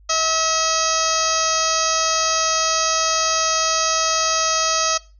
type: harmonic tone with a mistuned harmonic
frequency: 643 Hz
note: E5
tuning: 43 cents flat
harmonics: 1 / 2 / 3 / 4 / 5 / 6 / 7 / 8 / 9 / 10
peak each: -26 / -22 / -31 / -30 / -29 / -31 / -28 / -26 / -24 / -24 dBFS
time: 0.09-4.98 s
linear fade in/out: 10 ms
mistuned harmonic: 8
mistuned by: -33 cents
effects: noise-tail reverb RT60 0.3 s tail -20 dB re dry + added 50 Hz sine -46 dBFS peak until 5.19 s